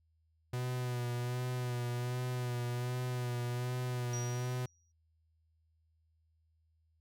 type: tone with vibrato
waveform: 45% pulse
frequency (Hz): 123.47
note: B2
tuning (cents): 0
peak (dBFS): -34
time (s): 0.53-4.66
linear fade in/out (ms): 5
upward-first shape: sine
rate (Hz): 1.3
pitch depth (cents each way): 32
type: tone with exponential decay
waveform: sine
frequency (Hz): 5760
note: F#8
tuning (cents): -47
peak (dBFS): -39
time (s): 4.13-4.92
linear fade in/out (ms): 5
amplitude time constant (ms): 170
effects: added 80 Hz sine -70 dBFS peak until 7 s

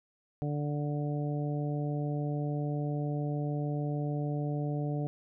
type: harmonic tone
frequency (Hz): 146.83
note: D3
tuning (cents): 0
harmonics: 1 / 2 / 3 / 4 / 5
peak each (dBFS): -31 / -37 / -41 / -42 / -44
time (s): 0.42-5.07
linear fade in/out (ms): 0
effects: none

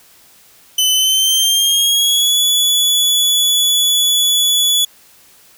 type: tone with pitch glide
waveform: sawtooth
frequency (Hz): 3028 to 3419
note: F#7 to G#7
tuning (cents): +39 to +50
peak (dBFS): -8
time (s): 0.78-4.85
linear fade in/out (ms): 5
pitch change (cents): +211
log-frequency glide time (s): 0.94-2.39
effects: white hiss -47 dBFS RMS until 5.57 s

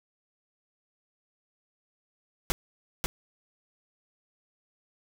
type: noise with echo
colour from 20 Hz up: pink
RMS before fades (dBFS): -26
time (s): 2.5-2.52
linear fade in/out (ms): 0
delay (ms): 540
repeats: 1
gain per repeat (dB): -3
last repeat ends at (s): 3.06
effects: none

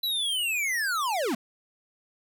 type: linear sweep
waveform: square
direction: down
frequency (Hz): 4000 to 199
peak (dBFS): -26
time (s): 0.03-1.35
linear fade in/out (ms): 5
effects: none

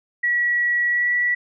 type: tone with pitch glide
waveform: sine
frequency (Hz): 1929 to 1948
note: B6 to B6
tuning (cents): -41 to -24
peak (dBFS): -17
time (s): 0.23-1.35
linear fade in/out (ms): 10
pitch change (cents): +17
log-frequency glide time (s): 0.89-1.11
effects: none

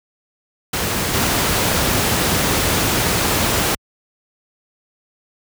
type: noise with level steps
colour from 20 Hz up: pink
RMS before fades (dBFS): -20 / -17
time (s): 0.73-3.75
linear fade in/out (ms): 5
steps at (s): 1.13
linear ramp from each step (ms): 10
effects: high-pass 60 Hz 12 dB/octave

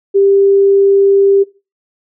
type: tone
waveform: sine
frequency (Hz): 395.3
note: G4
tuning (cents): +15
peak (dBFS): -6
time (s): 0.14-1.44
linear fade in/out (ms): 20
effects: noise-tail reverb RT60 0.3 s tail -20 dB re dry

